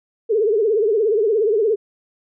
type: tone with vibrato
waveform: sine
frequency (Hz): 429.8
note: A4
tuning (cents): -41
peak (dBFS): -14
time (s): 0.29-1.76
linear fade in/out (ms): 20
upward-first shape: triangle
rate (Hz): 17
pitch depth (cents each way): 160
effects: none